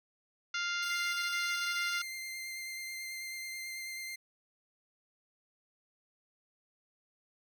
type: harmonic tone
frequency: 698.5 Hz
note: F5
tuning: in tune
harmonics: 2 / 3 / 4 / 5 / 6 / 7 / 8 / 9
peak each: -35 / -39 / -41 / -43 / -45 / -46 / -47 / -48 dBFS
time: 0.54-2.02 s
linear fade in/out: 5 ms
type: tone with vibrato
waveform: sawtooth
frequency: 2093 Hz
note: C7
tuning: in tune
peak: -36 dBFS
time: 0.82-4.16 s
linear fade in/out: 10 ms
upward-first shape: sine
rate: 9.2 Hz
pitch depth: 12 cents each way
effects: none